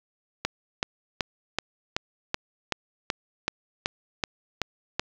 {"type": "click train", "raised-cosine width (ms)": 0.2, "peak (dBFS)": -7, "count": 13, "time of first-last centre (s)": [0.45, 4.995], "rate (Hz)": 2.64, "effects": ["low-pass 6000 Hz 12 dB/octave", "7-bit"]}